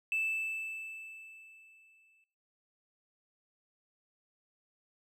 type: tone with exponential decay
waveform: triangle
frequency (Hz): 2637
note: E7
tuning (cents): 0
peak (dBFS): -26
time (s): 0.12-2.24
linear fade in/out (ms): 1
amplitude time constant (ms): 460
effects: noise-tail reverb RT60 0.8 s tail -22 dB re dry + tanh soft clip ceiling -24 dBFS